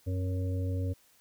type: harmonic tone with a mistuned harmonic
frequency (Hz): 92.8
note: F#2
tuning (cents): +6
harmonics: 1 / 3 / 5 / 6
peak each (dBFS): -29 / -39 / -43 / -45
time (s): 0.06-0.94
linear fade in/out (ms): 20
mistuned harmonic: 3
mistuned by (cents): -45
effects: white hiss -64 dBFS RMS until 1.2 s